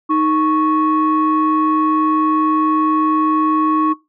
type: tone pair together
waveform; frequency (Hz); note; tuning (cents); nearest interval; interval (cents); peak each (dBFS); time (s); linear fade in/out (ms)
sine; 311.5 / 1107; D#4 / C#6; +2 / -3; octave + minor seventh; 2195; -14; 0.09-3.94; 20
effects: noise-tail reverb RT60 0.2 s tail -18 dB re dry + tanh soft clip ceiling -7 dBFS